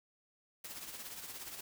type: noise with tremolo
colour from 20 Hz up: white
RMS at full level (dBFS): -44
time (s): 0.64-1.61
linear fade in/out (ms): 5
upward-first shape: triangle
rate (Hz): 17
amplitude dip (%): 60
effects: none